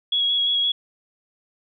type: tone with vibrato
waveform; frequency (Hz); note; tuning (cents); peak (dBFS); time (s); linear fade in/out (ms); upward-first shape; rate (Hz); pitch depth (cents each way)
sine; 3333; G#7; +5; -18; 0.12-0.72; 5; square; 5.8; 12
effects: none